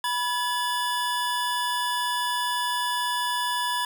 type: tone cluster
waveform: square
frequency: 981 / 1702 / 3472 Hz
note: B5 / G#6 / A7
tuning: -12 / +42 / -24 cents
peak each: -27 / -32 / -32 dBFS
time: 0.04-3.85 s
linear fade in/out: 2 ms
effects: none